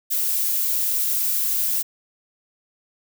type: noise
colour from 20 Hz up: violet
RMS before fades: -22 dBFS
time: 0.1-1.83 s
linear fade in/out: 20 ms
effects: none